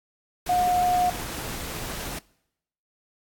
sine tone in noise, 720 Hz, F#5, 47 cents flat, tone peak -19 dBFS, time 0.49-1.1 s, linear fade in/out 5 ms, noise pink, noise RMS -34 dBFS, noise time 0.46-2.19 s, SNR +12 dB, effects noise-tail reverb RT60 0.8 s tail -23 dB re dry + AAC 64 kbps

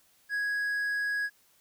triangle tone, 1661.2 Hz, G#6, in tune, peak -26 dBFS, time 0.29-1.3 s, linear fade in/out 50 ms, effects white hiss -65 dBFS RMS until 1.6 s

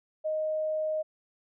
sine tone, 622.3 Hz, D#5, in tune, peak -27 dBFS, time 0.24-1.03 s, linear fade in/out 20 ms, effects none

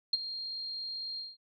sine tone with ADSR envelope, 4214 Hz, C8, 12 cents sharp, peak -22 dBFS, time 0.13-1.37 s, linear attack 5 ms, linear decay 27 ms, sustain -14 dB, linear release 190 ms, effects none

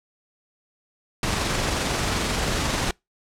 pink noise with amplitude modulation, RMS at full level -23 dBFS, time 1.23-2.91 s, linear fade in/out 2 ms, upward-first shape sine, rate 22.6 Hz, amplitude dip 25%, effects noise-tail reverb RT60 0.2 s tail -26 dB re dry + low-pass 8000 Hz 12 dB/octave

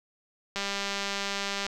click train, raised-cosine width 0.2 ms, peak -14 dBFS, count 221, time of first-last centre 0.56-1.666 s, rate 199 Hz, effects none

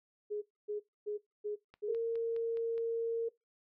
sine tone bursts, 417.8 Hz, G#4, 10 cents sharp, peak -34 dBFS, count 5, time 0.3-1.94 s, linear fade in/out 20 ms, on 120 ms, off 260 ms
click train, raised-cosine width 0.3 ms, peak -39 dBFS, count 6, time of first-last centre 1.74-2.78 s, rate 4.81 Hz
sine tone, 459.5 Hz, A#4, 25 cents flat, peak -31 dBFS, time 1.88-3.29 s, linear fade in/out 10 ms
effects noise-tail reverb RT60 0.2 s tail -21 dB re dry

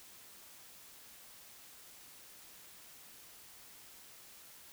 silence, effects white hiss -56 dBFS RMS until 4.72 s

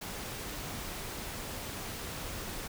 pink noise, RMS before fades -40 dBFS, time 0.01-2.68 s, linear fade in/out 10 ms, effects none

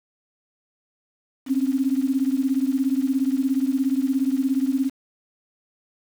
sine beating tone pair, 261.6 / 278.6 Hz, C4 / C#4, 0 / +9 cents, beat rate 17 Hz, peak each -21 / -23 dBFS, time 1.46-4.91 s, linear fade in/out 50 ms, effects 7-bit

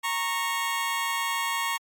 20% pulse tone pair together, 927 / 1102.4 Hz, A#5 / C#6, -10 / -10 cents, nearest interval minor third, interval 300 cents, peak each -24 dBFS, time 0.03-1.78 s, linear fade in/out 20 ms, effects AAC 64 kbps

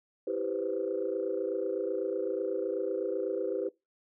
sine chord, C major seventh, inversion first, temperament equal with one note detuned, 329.6 / 392 / 495.3 / 523.3 Hz, E4 / G4 / B4 / C5, 0 / 0 / +5 / 0 cents, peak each -37 / -33 / -33 / -37 dBFS, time 0.27-3.69 s, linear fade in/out 5 ms, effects noise-tail reverb RT60 0.2 s tail -21 dB re dry + tanh soft clip ceiling -20 dBFS

